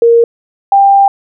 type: tone pair in turn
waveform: sine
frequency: 466.2 / 792.7 Hz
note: A#4 / G5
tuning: 0 / +19 cents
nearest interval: major sixth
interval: 919 cents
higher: second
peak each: -3 dBFS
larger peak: neither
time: 0.02-0.24 / 0.72-1.08 s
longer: second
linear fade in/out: 2 ms
effects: none